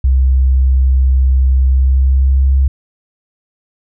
sine tone with pitch glide, 65.3 to 67.14 Hz, C2 to C2, -3 to +45 cents, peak -7 dBFS, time 0.04-2.68 s, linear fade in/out 5 ms, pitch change +48 cents, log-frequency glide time 1.66-2.54 s, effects none

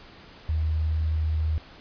sine tone, 78.5 Hz, D#2, 16 cents sharp, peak -22 dBFS, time 0.49-1.58 s, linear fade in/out 0 ms, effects pink hiss -48 dBFS RMS until 1.8 s + resampled to 11025 Hz

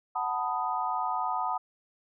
sine chord, B dominant seventh, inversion second, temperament equal with one note detuned, 740 / 888.2 / 987.8 / 1244.5 Hz, F#5 / A5 / B5 / D#6, 0 / +16 / 0 / 0 cents, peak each -33 dBFS, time 0.15-1.58 s, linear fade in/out 10 ms, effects none

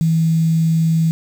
sine tone with quantisation, 162.5 Hz, E3, 24 cents flat, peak -12 dBFS, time 0.01-1.11 s, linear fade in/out 0 ms, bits 6, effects none

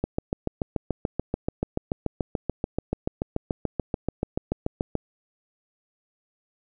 click train, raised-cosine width 2 ms, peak -11 dBFS, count 35, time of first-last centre 0.04-4.953 s, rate 6.92 Hz, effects none

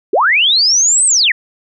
sine linear two-way sweep, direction up then down, 325.2 to 8490 to 1692 Hz, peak -8 dBFS, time 0.13-1.32 s, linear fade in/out 5 ms, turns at 1.06 s, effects none

